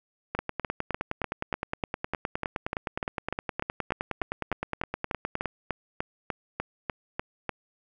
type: two click trains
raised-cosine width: 0.5 ms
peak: -14 / -14 dBFS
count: 25 / 50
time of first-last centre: 0.35-7.493 / 0.39-5.457 s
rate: 3.36 / 9.67 Hz
effects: none